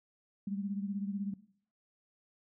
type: beating tone pair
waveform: sine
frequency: 197.4 / 213.4 Hz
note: G3 / G#3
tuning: +12 / +47 cents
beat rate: 16 Hz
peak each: -35 / -40 dBFS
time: 0.47-1.34 s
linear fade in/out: 5 ms
effects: noise-tail reverb RT60 0.6 s tail -19 dB re dry